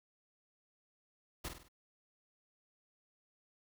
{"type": "noise with echo", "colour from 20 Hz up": "pink", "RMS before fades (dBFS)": -41, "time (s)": [1.44, 1.49], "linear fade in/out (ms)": 10, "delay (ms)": 49, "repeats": 4, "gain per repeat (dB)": -6, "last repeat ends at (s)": 1.686, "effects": []}